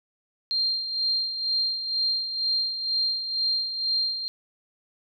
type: tone with tremolo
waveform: sine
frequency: 4186 Hz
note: C8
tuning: in tune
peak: -21 dBFS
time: 0.51-4.28 s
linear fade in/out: 0 ms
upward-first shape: sine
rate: 2.1 Hz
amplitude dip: 60%
effects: none